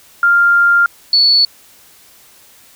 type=tone pair in turn; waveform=sine; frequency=1396.9 / 4435 Hz; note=F6 / C#8; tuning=0 / 0 cents; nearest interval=octave + minor sixth; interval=2000 cents; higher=second; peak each=-7 dBFS; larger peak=neither; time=0.23-0.86 / 1.13-1.45 s; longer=first; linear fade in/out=2 ms; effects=white hiss -45 dBFS RMS until 2.75 s